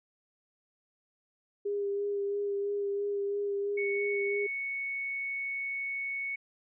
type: tone with vibrato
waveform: sine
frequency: 403.8 Hz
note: G#4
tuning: 49 cents flat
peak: -29 dBFS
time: 1.65-4.47 s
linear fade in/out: 10 ms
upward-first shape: sine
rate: 3 Hz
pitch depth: 17 cents each way
type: tone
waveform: sine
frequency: 2217 Hz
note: C#7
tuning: in tune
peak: -32 dBFS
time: 3.77-6.36 s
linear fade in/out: 10 ms
effects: none